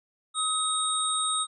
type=tone cluster; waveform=sine; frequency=1266 / 3754 / 8540 Hz; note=D#6 / A#7 / C9; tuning=+30 / +11 / +34 cents; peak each=-29 dBFS; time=0.34-1.47 s; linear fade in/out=50 ms; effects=none